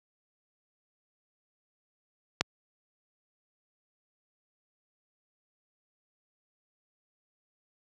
click, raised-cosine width 0.2 ms, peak -6 dBFS, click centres 2.41 s, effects high-pass 80 Hz 12 dB/octave

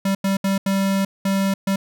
square tone bursts at uneven times, 194.9 Hz, G3, 10 cents flat, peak -18 dBFS, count 6, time 0.05-0.15 / 0.24-0.37 / 0.44-0.58 / 0.66-1.05 / 1.25-1.54 / 1.67-1.76 s, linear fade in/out 5 ms, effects none

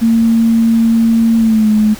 sine tone with pitch glide, 227.9 to 213.9 Hz, A#3 to A3, -39 to -49 cents, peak -7 dBFS, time 0.01-1.95 s, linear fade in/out 20 ms, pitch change -110 cents, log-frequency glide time 1.37-1.69 s, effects added 50 Hz sine -42 dBFS peak until 1.99 s + pink hiss -32 dBFS RMS until 1.99 s

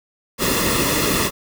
pink noise with comb filter, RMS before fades -19 dBFS, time 0.38-1.31 s, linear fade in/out 50 ms, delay 1.3 ms, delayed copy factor -0.7, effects none

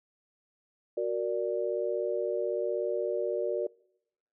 sine chord, Gb augmented, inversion none, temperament equal, 370 / 466.2 / 587.3 Hz, Gb4 / Bb4 / D5, 0 / 0 / 0 cents, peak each -32 dBFS, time 0.97-3.67 s, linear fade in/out 5 ms, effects noise-tail reverb RT60 0.8 s tail -25 dB re dry

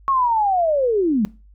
sine linear sweep, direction down, 1108 to 193.3 Hz, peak -15 dBFS, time 0.08-1.25 s, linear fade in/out 0 ms, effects noise-tail reverb RT60 0.3 s tail -20 dB re dry + added 50 Hz sine -45 dBFS peak until 1.54 s

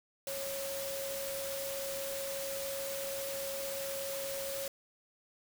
sine tone in noise, 549 Hz, C#5, 17 cents flat, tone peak -38 dBFS, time 0.27-4.68 s, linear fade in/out 2 ms, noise white, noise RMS -41 dBFS, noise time 0.27-4.68 s, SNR 0 dB, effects none

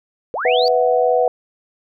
sine linear sweep, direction up, 415.3 to 4699 Hz, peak -20 dBFS, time 0.34-0.68 s, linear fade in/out 0 ms
sine chord, B suspended fourth, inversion none, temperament just, 493.9 / 658.5 / 740.8 Hz, B4 / E5 / F#5, 0 / -2 / +2 cents, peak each -15 / -19 / -18 dBFS, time 0.45-1.28 s, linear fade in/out 2 ms
effects none

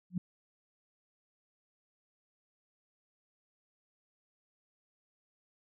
sine tone with exponential growth, 179.6 Hz, F3, 49 cents sharp, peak -26 dBFS, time 0.1-0.18 s, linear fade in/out 5 ms, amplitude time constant 16 ms, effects none

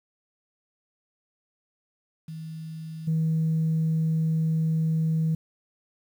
sine tone with level steps, 160 Hz, D#3, 49 cents sharp, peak -34 / -20 dBFS, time 2.28-5.35 s, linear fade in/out 5 ms, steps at 3.07 s, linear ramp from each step 10 ms, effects tanh soft clip ceiling -18 dBFS + 9-bit

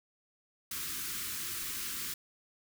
white band-stop noise, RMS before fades -38 dBFS, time 0.71-2.14 s, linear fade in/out 5 ms, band 400 to 1100 Hz, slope 48 dB/octave, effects none

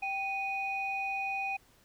sine tone pair together, 780.8 / 2479 Hz, G5 / D#7, -7 / -7 cents, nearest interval octave + minor sixth, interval 2000 cents, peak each -34 / -33 dBFS, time 0.02-1.57 s, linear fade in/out 10 ms, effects tanh soft clip ceiling -24 dBFS + pink hiss -64 dBFS RMS until 1.84 s

